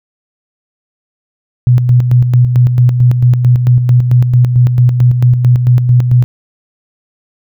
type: tone with tremolo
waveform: sine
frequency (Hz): 123.4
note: B2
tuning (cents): -1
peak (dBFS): -3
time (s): 1.67-6.24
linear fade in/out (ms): 0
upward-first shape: square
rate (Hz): 4.5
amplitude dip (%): 50
effects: none